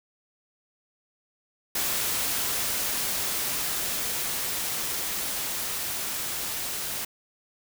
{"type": "noise with level ramp", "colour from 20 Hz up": "white", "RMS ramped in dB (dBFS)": [-27, -32], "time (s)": [1.75, 7.05], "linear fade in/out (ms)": 5, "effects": []}